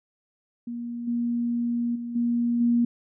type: tone with level steps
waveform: sine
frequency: 237.4 Hz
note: A#3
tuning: 32 cents sharp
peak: -30 / -23 / -30 / -21 / -18 dBFS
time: 0.67-2.85 s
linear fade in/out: 5 ms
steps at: 1.07 / 1.95 / 2.15 / 2.6 s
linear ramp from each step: 10 ms
effects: none